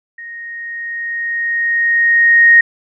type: tone with level ramp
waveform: sine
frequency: 1864.7 Hz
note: A#6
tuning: in tune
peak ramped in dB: -28 to -3 dBFS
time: 0.18-2.61 s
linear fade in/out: 5 ms
effects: none